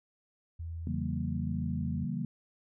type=tone with pitch glide; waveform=sine; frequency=82.9 to 85.18 Hz; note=E2 to F2; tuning=+10 to -43 cents; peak=-36 dBFS; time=0.59-2.05 s; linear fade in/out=10 ms; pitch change=+47 cents; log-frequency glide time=0.83-1.8 s
type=chord; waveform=sine; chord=C# diminished seventh; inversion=none; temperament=equal with one note detuned; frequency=138.59 / 164.81 / 191.52 / 233.1 Hz; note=C#3 / E3 / G3 / Bb3; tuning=0 / 0 / -40 / 0 cents; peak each=-37 dBFS; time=0.87-2.25 s; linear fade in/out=2 ms
effects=none